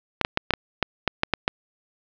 clicks, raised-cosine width 0.3 ms, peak -3 dBFS, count 10, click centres 0.213 / 0.249 / 0.374 / 0.507 / 0.537 / 0.827 / 1.077 / 1.234 / 1.337 / 1.479 s, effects low-pass 5000 Hz 12 dB/octave

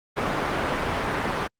white low-pass noise, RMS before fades -26 dBFS, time 0.16-1.48 s, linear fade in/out 20 ms, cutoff 1400 Hz, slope 12 dB/octave, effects Opus 32 kbps

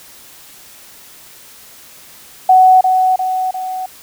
sine tone with echo, 746 Hz, F#5, 14 cents sharp, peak -4 dBFS, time 2.49-2.81 s, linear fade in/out 5 ms, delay 350 ms, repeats 3, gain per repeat -5 dB, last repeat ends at 3.86 s, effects white hiss -40 dBFS RMS until 4.02 s

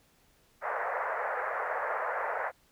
pink band-pass noise, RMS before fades -33 dBFS, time 0.61-2.52 s, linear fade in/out 50 ms, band 500 to 1900 Hz, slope 48 dB/octave, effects pink hiss -66 dBFS RMS until 2.71 s

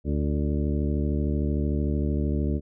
harmonic tone with a mistuned harmonic, 73.2 Hz, D2, 5 cents flat, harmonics 1 / 2 / 3 / 4 / 5 / 6 / 8, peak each -25 / -30 / -30 / -32 / -35 / -38 / -41 dBFS, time 0.04-2.61 s, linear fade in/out 50 ms, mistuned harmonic 6, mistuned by +31 cents, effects none

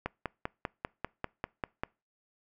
click train, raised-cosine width 0.5 ms, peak -17 dBFS, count 10, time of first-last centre 0.06-1.835 s, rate 5.07 Hz, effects noise-tail reverb RT60 0.3 s tail -25 dB re dry

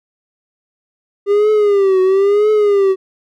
triangle tone with vibrato, 400 Hz, G4, 35 cents sharp, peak -7 dBFS, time 1.26-2.96 s, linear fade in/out 50 ms, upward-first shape triangle, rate 1 Hz, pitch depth 130 cents each way, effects none

